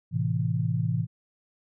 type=chord; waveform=sine; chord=A minor; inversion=none; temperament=equal with one note detuned; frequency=110 / 130.28 / 164.81 Hz; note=A2 / C3 / E3; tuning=0 / -7 / 0 cents; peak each=-28 dBFS; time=0.11-1.07 s; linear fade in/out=50 ms; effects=none